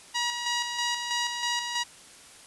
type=tone with tremolo; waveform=10% pulse; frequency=958 Hz; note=A#5; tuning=47 cents sharp; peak=-17 dBFS; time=0.14-1.84 s; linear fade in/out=20 ms; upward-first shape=square; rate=3.1 Hz; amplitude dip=45%; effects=white hiss -50 dBFS RMS until 2.46 s + resampled to 24000 Hz